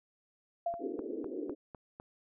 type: tone with exponential decay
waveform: sine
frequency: 685 Hz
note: F5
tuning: 34 cents flat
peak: -28 dBFS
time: 0.66-1.01 s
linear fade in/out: 5 ms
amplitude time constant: 76 ms
type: click train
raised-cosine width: 1 ms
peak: -32 dBFS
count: 6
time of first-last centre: 0.74-1.999 s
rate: 3.97 Hz
type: band-pass noise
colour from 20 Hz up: white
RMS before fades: -39 dBFS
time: 0.79-1.55 s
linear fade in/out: 20 ms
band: 270 to 450 Hz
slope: 48 dB/octave
effects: none